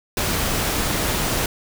pink noise, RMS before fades -22 dBFS, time 0.17-1.46 s, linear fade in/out 2 ms, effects none

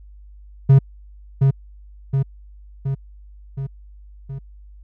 triangle tone with echo, 136 Hz, C#3, 33 cents flat, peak -5 dBFS, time 0.69-0.79 s, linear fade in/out 10 ms, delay 720 ms, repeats 5, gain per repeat -4 dB, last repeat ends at 4.39 s, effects added 50 Hz sine -40 dBFS peak until 4.83 s

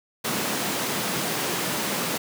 pink high-pass noise, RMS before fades -27 dBFS, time 0.24-2.18 s, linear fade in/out 10 ms, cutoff 150 Hz, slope 24 dB/octave, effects none

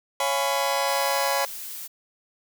sawtooth chord, C# dominant seventh, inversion none, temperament just, 554.4 / 693 / 831.5 / 997.9 Hz, C#5 / E#5 / G#5 / B5, 0 / -14 / +2 / +18 cents, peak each -22 / -27 / -24 / -24 dBFS, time 0.2-1.45 s, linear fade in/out 2 ms
blue noise, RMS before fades -36 dBFS, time 0.87-1.88 s, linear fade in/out 20 ms
effects none

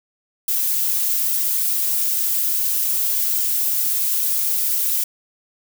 violet noise with flanger, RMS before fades -20 dBFS, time 0.48-5.04 s, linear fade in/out 5 ms, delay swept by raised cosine 1.7 to 6.5 ms, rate 2.4 Hz, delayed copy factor -0.65, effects none

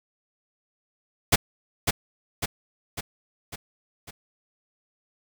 pink noise with echo, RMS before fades -17 dBFS, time 1.32-1.36 s, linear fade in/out 10 ms, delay 550 ms, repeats 5, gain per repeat -5 dB, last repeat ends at 4.11 s, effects none

